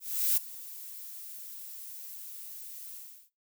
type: noise with ADSR envelope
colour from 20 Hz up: violet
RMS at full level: -25 dBFS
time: 0-3.3 s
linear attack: 370 ms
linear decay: 13 ms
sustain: -19 dB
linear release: 360 ms
effects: noise-tail reverb RT60 0.2 s tail -17 dB re dry